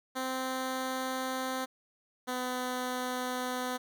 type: tone pair in turn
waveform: 10% pulse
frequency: 259.9 / 251.8 Hz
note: C4 / B3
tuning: -11 / +34 cents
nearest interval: minor second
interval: 55 cents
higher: first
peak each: -24 dBFS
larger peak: neither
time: 0.15-1.66 / 2.27-3.78 s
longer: neither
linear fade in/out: 20 ms
effects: none